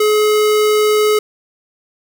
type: tone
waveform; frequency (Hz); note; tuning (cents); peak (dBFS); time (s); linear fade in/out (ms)
square; 424.8; G#4; +39; -11; 0-1.19; 5
effects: none